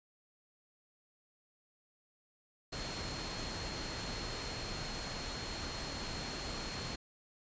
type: tone in noise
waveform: sine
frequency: 4261 Hz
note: C8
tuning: 31 cents sharp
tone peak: -46 dBFS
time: 2.72-6.96 s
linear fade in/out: 10 ms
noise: pink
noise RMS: -41 dBFS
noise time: 2.72-6.96 s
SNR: -8 dB
effects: resampled to 16000 Hz